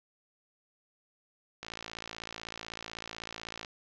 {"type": "click train", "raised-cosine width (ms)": 0.2, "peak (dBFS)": -22, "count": 114, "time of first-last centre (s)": [1.63, 3.648], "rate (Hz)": 56, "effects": ["low-pass 6000 Hz 12 dB/octave", "10-bit"]}